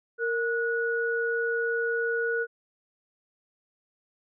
sine tone pair together, 462.8 / 1462.9 Hz, A#4 / F#6, -13 / -20 cents, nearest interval octave + minor sixth, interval 1993 cents, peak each -27 / -28 dBFS, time 0.18-2.47 s, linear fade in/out 50 ms, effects none

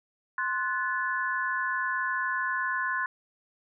sine chord, F# diminished, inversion second, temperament equal with one note detuned, 1046.5 / 1480 / 1727.8 Hz, C6 / F#6 / A6, 0 / 0 / -32 cents, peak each -31 dBFS, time 0.38-3.06 s, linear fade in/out 2 ms, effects none

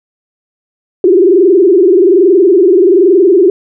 sine tone with frequency modulation, 370 Hz, F#4, in tune, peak -3 dBFS, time 1.04-3.5 s, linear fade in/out 2 ms, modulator 21.2 Hz, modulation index 1.7, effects none

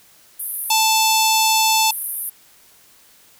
white band-pass noise, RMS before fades -27 dBFS, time 0.39-2.3 s, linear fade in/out 10 ms, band 9500 to 14000 Hz, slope 96 dB/octave
harmonic tone, 880 Hz, A5, in tune, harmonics 1 / 3 / 4 / 5 / 6 / 7 / 8 / 9, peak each -17 / -22 / -23 / -24 / -25 / -25 / -26 / -27 dBFS, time 0.7-1.91 s, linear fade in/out 5 ms
effects white hiss -51 dBFS RMS until 3.39 s

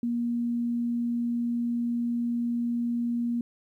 sine tone, 237.3 Hz, A#3, 31 cents sharp, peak -25 dBFS, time 0.03-3.41 s, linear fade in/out 2 ms, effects 11-bit

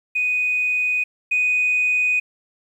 sine tone pair in turn, 2489 / 2489 Hz, D#7 / D#7, 0 / 0 cents, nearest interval unison, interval 0 cents, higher neither, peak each -17 / -15 dBFS, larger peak second, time 0.15-1.04 / 1.31-2.2 s, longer neither, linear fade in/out 10 ms, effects tanh soft clip ceiling -12 dBFS + 9-bit

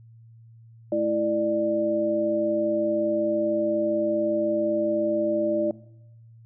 sine tone cluster, 218.9 / 331.5 / 594 Hz, A3 / E4 / D5, -9 / +10 / +20 cents, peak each -32 / -26 / -23 dBFS, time 0.92-5.71 s, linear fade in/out 2 ms, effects noise-tail reverb RT60 0.8 s tail -20 dB re dry + added 114 Hz sine -47 dBFS peak until 6.45 s

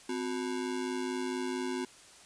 square ring-modulated tone, 311.1 Hz, D#4, in tune, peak -30 dBFS, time 0.09-1.85 s, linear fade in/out 5 ms, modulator 52.2 Hz, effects white hiss -55 dBFS RMS until 2.25 s + resampled to 22050 Hz

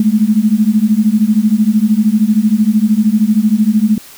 sine beating tone pair, 207.7 / 220.7 Hz, G#3 / A3, 0 / +5 cents, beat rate 13 Hz, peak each -11 dBFS, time 0-3.98 s, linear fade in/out 2 ms, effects white hiss -37 dBFS RMS until 4.17 s

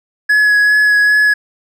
triangle tone with vibrato, 1686 Hz, G#6, 26 cents sharp, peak -6 dBFS, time 0.29-1.34 s, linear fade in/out 10 ms, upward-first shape sine, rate 2.5 Hz, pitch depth 14 cents each way, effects none

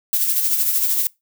violet noise with tremolo, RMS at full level -17 dBFS, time 0.13-1.07 s, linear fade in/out 0 ms, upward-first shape sine, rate 13 Hz, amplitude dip 45%, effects noise-tail reverb RT60 0.2 s tail -23 dB re dry

